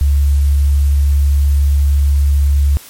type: tone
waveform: sine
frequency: 70.8 Hz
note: C#2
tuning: 37 cents sharp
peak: -8 dBFS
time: 0.01-2.77 s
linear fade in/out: 0 ms
effects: white hiss -37 dBFS RMS until 2.89 s + MP3 64 kbps